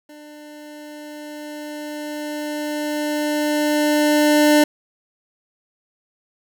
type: tone with level ramp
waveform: 25% pulse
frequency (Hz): 298.7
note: D4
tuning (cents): +29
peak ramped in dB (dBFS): -36 to -7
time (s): 0.09-4.64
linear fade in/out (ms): 5
effects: none